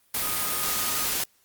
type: tone in noise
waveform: sine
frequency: 1244.5 Hz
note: D#6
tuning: in tune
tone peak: -36 dBFS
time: 0.22-1.05 s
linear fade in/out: 5 ms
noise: white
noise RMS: -27 dBFS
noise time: 0.14-1.24 s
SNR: -12 dB
effects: white hiss -64 dBFS RMS until 1.44 s + Opus 32 kbps